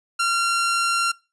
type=tone; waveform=sawtooth; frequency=1376 Hz; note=F6; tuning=26 cents flat; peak=-15 dBFS; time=0.19-1.12 s; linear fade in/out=10 ms; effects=noise-tail reverb RT60 0.3 s tail -23 dB re dry + resampled to 24000 Hz